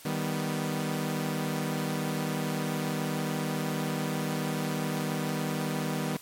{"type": "chord", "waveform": "sawtooth", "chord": "Eb augmented", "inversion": "none", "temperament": "equal", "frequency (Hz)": [155.56, 196, 246.9], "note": ["Eb3", "G3", "B3"], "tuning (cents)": [0, 0, 0], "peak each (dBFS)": [-28, -30, -30], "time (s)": [0.05, 6.17], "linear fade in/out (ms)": 5, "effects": ["white hiss -50 dBFS RMS until 6.21 s", "MP3 64 kbps"]}